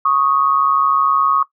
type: tone pair together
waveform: sine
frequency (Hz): 1107 / 1246.7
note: C#6 / D#6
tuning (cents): -3 / +3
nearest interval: major second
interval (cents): 206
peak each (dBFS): -14 / -16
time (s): 0.05-1.43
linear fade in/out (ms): 5
effects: noise-tail reverb RT60 0.1 s tail -17 dB re dry